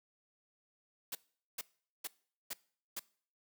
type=noise bursts; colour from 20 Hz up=white; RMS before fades=-40 dBFS; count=5; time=1.12-2.995 s; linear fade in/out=5 ms; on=31 ms; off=430 ms; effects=noise-tail reverb RT60 0.5 s tail -22 dB re dry + high-pass 200 Hz 12 dB/octave